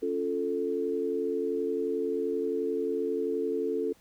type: chord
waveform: sine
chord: Db augmented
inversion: none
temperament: equal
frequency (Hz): 277.2 / 349.2 / 440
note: Db4 / F4 / A4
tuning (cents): 0 / 0 / 0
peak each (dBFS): -34 / -33 / -29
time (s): 0.02-3.93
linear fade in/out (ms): 10
effects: pink hiss -62 dBFS RMS until 4 s